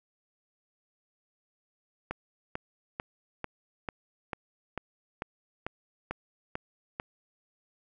click train, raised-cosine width 0.5 ms, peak -18 dBFS, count 12, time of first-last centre 2.11-6.999 s, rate 2.25 Hz, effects none

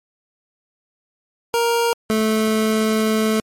25% pulse tone pair in turn, 467.9 / 218.3 Hz, A#4 / A3, +6 / -13 cents, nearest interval octave + minor second, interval 1319 cents, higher first, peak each -12 dBFS, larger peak neither, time 1.54-1.93 / 2.1-3.4 s, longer second, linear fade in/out 0 ms, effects MP3 64 kbps

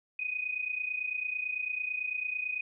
sine tone pair together, 2471 / 2500 Hz, D#7 / D#7, -13 / +8 cents, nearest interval unison, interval 21 cents, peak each -36 / -33 dBFS, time 0.19-2.61 s, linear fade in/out 5 ms, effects none

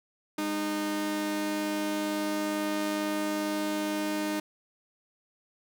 sawtooth tone pair together, 204.4 / 306.7 Hz, G#3 / D#4, -27 / -25 cents, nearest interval perfect fifth, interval 702 cents, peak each -33 / -25 dBFS, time 0.38-4.4 s, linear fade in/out 5 ms, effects none

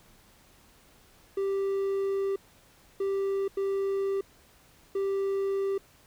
triangle tone bursts at uneven times, 392 Hz, G4, in tune, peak -24 dBFS, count 4, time 1.37-2.36 / 3-3.48 / 3.57-4.21 / 4.95-5.78 s, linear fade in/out 5 ms, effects pink hiss -59 dBFS RMS until 6.06 s

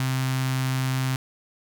sawtooth tone with notch filter, 130.81 Hz, C3, in tune, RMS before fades -25 dBFS, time 0-1.16 s, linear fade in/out 2 ms, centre 470 Hz, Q 0.55, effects none

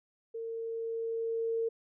sine tone with level ramp, 455.5 Hz, A#4, 40 cents flat, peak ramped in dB -36 to -28 dBFS, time 0.34-1.69 s, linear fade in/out 10 ms, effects none

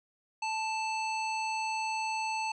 harmonic tone, 880 Hz, A5, in tune, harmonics 1 / 3 / 5 / 7 / 9, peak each -32 / -36 / -43 / -48 / -49 dBFS, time 0.42-2.52 s, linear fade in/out 5 ms, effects none

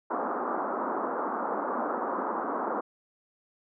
white band-pass noise, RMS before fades -31 dBFS, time 0.1-2.81 s, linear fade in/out 10 ms, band 220 to 1300 Hz, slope 48 dB/octave, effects none

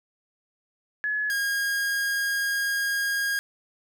sine / 45% pulse tone pair in turn, 1700 / 1628.8 Hz, G#6 / G#6, +40 / -34 cents, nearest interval minor second, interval 74 cents, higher first, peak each -24 / -24 dBFS, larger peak neither, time 1.04-1.3 / 1.3-3.39 s, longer second, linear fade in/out 0 ms, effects none

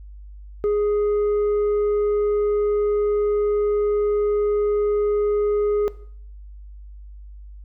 triangle tone with tanh clipping, 415.3 Hz, G#4, in tune, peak -18 dBFS, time 0.64-5.88 s, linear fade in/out 0 ms, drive 8 dB, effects noise-tail reverb RT60 0.6 s tail -18 dB re dry + added 50 Hz sine -37 dBFS peak until 7.64 s

